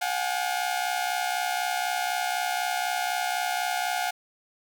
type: tone cluster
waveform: sawtooth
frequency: 719 / 783 / 847 Hz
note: F#5 / G5 / G#5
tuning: -50 / -2 / +34 cents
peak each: -24 / -28 / -30 dBFS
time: 0.01-4.11 s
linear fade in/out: 10 ms
effects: none